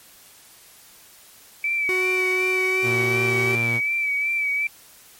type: tone with vibrato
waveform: sine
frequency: 2305 Hz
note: D7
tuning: 33 cents flat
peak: -20 dBFS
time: 1.64-4.67 s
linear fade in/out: 2 ms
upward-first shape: sine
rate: 2.7 Hz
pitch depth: 37 cents each way
type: tone with pitch glide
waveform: 45% pulse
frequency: 370 to 382.8 Hz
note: F#4 to G4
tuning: 0 to -41 cents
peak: -24 dBFS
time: 1.89-3.55 s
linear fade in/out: 0 ms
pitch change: +59 cents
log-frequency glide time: 2.39-3.44 s
type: tone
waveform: sawtooth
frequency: 116.9 Hz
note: A#2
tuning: 5 cents sharp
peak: -21 dBFS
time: 2.82-3.81 s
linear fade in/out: 50 ms
effects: white hiss -49 dBFS RMS until 5.19 s + MP3 64 kbps